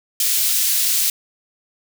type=high-pass noise; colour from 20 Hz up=white; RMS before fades=-18 dBFS; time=0.2-1.1 s; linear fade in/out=2 ms; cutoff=3300 Hz; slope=12 dB/octave; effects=none